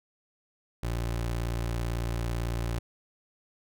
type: tone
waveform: 25% pulse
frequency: 58 Hz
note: A#1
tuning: 8 cents flat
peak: -25 dBFS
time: 0.83-2.79 s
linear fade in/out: 5 ms
effects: none